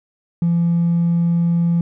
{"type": "tone with hard clipping", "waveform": "sine", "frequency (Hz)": 170.2, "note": "F3", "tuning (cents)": -44, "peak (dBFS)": -14, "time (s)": [0.42, 1.81], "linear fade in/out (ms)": 2, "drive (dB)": 1, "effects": []}